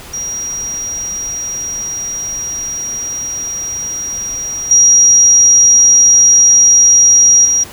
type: tone with level steps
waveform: sine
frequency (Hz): 5720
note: F8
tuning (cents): +41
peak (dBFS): -18 / -4 / -9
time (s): 0.13-7.64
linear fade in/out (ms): 10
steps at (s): 4.71 / 7.45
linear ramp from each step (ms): 2
effects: pink hiss -33 dBFS RMS until 7.72 s